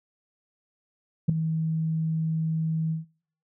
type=tone with ADSR envelope; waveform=sine; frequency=160.3 Hz; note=E3; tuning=48 cents flat; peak=-11 dBFS; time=1.28-3.05 s; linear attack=14 ms; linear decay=5 ms; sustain=-13 dB; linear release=140 ms; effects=noise-tail reverb RT60 0.5 s tail -17 dB re dry + tanh soft clip ceiling -13 dBFS